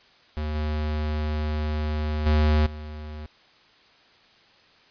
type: tone with level steps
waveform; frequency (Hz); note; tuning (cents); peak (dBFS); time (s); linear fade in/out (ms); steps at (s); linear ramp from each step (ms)
square; 76.1; D#2; -38; -27 / -25 / -18 / -35; 0.37-3.26; 0; 0.55 / 2.26 / 2.66; 5
effects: white hiss -56 dBFS RMS until 4.9 s + resampled to 11025 Hz